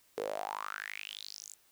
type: tone with high-pass filter sweep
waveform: sawtooth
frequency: 51.6 Hz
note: G#1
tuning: 10 cents flat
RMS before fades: -41 dBFS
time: 0.17-1.54 s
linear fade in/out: 5 ms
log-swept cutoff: 430 to 7600 Hz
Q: 7.5
effects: white hiss -67 dBFS RMS until 1.71 s